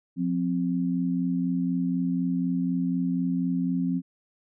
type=tone pair together; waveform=sine; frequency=177.55 / 261.6 Hz; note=F3 / C4; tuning=+29 / 0 cents; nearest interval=perfect fifth; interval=671 cents; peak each=-26 dBFS; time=0.16-4.02 s; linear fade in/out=50 ms; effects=none